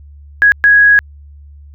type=tone bursts at uneven times; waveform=sine; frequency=1661.2 Hz; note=G#6; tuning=in tune; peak=-4 dBFS; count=2; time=0.42-0.52 / 0.64-0.99 s; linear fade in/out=0 ms; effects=added 72 Hz sine -34 dBFS peak until 1.74 s